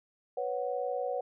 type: chord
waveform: sine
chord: B suspended second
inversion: none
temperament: equal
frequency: 493.9 / 554.4 / 740 Hz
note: B4 / C#5 / F#5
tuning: 0 / 0 / 0 cents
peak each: -34 / -35 / -36 dBFS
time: 0.37-1.21 s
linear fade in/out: 5 ms
effects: none